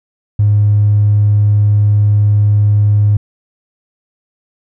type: tone with tanh clipping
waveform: triangle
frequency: 103.83 Hz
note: G#2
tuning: in tune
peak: -6 dBFS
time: 0.39-3.17 s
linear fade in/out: 5 ms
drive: 1 dB
effects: none